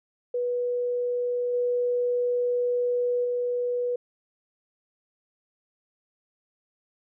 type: tone with level steps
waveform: sine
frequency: 489 Hz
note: B4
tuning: 17 cents flat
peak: -24 / -22 / -24 dBFS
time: 0.34-3.96 s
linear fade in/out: 5 ms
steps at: 1.53 / 3.24 s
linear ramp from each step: 10 ms
effects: none